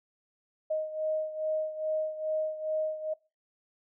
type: beating tone pair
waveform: sine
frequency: 623 / 625.4 Hz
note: D#5 / D#5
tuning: +2 / +9 cents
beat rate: 2.4 Hz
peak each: -30 / -35 dBFS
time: 0.7-3.14 s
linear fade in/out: 10 ms
effects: noise-tail reverb RT60 0.3 s tail -23 dB re dry